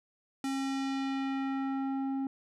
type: tone with low-pass filter sweep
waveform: square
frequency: 270 Hz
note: C#4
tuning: 45 cents flat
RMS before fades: -33 dBFS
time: 0.44-2.27 s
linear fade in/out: 2 ms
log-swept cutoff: 10000 to 600 Hz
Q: 0.97
effects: none